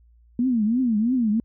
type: tone with vibrato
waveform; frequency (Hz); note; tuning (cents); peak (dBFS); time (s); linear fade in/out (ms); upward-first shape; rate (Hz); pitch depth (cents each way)
sine; 233.1; A#3; 0; -18; 0.39-1.4; 2; triangle; 3; 230
effects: added 58 Hz sine -52 dBFS peak until 1.44 s